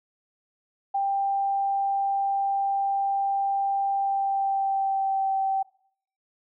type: tone with pitch glide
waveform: sine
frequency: 790 to 774.6 Hz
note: G5 to G5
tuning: +13 to -21 cents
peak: -22 dBFS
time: 0.94-5.63 s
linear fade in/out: 10 ms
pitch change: -34 cents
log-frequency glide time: 3.93-5.35 s
effects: noise-tail reverb RT60 0.6 s tail -21 dB re dry